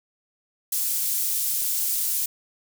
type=high-pass noise; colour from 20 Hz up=pink; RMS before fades=-25 dBFS; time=0.72-2.26 s; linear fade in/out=5 ms; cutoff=9700 Hz; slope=12 dB/octave; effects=none